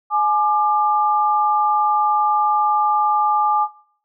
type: tone pair together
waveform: sine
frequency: 844 / 1193.6 Hz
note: G#5 / D6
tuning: +28 / +28 cents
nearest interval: tritone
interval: 600 cents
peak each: -17 dBFS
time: 0.1-3.68 s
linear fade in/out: 50 ms
effects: noise-tail reverb RT60 0.6 s tail -20 dB re dry